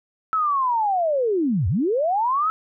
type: linear two-way sweep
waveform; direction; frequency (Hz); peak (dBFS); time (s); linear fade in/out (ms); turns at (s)
sine; down then up; 1318.5 to 77.78 to 1318.5; -18; 0.33-2.5; 0; 1.68
effects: none